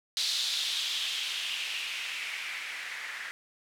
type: noise with low-pass filter sweep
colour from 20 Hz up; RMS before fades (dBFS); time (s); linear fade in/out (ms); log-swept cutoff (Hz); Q
violet; -34; 0.17-3.31; 0; 4100 to 1800; 3.3
effects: none

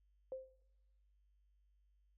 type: tone with exponential decay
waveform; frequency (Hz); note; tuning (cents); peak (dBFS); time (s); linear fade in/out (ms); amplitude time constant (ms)
sine; 523.3; C5; 0; -39; 0.32-0.62; 1; 64
effects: noise-tail reverb RT60 1.0 s tail -21 dB re dry + added 50 Hz sine -70 dBFS peak until 2.17 s

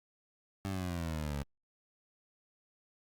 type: exponential sweep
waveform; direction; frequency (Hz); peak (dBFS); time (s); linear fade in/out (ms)
20% pulse; down; 99.1 to 69.3; -30; 0.65-1.43; 0
effects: Opus 48 kbps

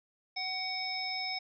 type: harmonic tone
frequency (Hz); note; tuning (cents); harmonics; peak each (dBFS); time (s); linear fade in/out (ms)
749; F#5; +21; 1 / 3 / 5 / 7; -40 / -38 / -44 / -36; 0.36-1.39; 10
effects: none

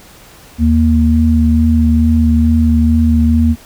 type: tone pair together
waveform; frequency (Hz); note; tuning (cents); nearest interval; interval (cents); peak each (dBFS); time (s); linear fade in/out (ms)
sine; 78.6 / 233.5; D#2 / A#3; +18 / +3; octave + perfect fifth; 1885; -10; 0.58-3.56; 50
effects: pink hiss -40 dBFS RMS until 3.65 s

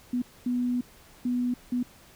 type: tone bursts at uneven times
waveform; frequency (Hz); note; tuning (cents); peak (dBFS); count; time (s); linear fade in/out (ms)
sine; 246.2; B3; -5; -24; 4; 0.13-0.22 / 0.46-0.81 / 1.25-1.54 / 1.72-1.83; 5
effects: pink hiss -54 dBFS RMS until 2.15 s

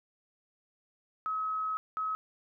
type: tone bursts at uneven times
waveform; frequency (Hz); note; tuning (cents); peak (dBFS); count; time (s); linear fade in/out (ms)
sine; 1280; D#6; +49; -30; 2; 1.26-1.77 / 1.97-2.15; 0
effects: none

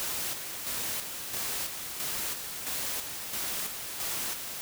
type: noise with tremolo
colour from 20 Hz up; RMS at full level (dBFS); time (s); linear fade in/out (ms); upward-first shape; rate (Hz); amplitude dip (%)
white; -33; 0-4.61; 0; square; 1.5; 45
effects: none

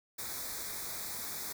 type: band-stop noise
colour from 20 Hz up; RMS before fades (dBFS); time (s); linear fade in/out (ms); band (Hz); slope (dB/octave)
white; -40; 0.18-1.53; 10; 2400 to 3500; 96
effects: none

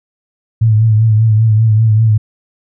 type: tone with vibrato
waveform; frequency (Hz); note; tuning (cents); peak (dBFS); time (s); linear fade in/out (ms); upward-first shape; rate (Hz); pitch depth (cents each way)
sine; 110; A2; 0; -6; 0.61-2.18; 10; triangle; 5.1; 63
effects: none

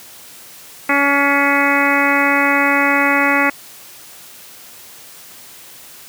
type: harmonic tone with a mistuned harmonic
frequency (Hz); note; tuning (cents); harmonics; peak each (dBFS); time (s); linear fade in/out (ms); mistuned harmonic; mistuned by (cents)
282.3; C#4; +32; 1 / 2 / 3 / 4 / 5 / 6 / 7 / 8 / 9; -19 / -22 / -21 / -21 / -20 / -23 / -18 / -20 / -24; 0.89-3.5; 5; 8; -35
effects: white hiss -39 dBFS RMS until 6.08 s + high-pass 80 Hz 12 dB/octave

